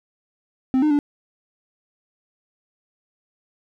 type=tone with pitch steps; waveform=triangle; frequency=260.7 / 303.9 / 290.3 Hz; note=C4 / D#4 / D4; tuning=-6 / -41 / -20 cents; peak=-13 dBFS; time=0.74-0.989 s; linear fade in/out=0 ms; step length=83 ms; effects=none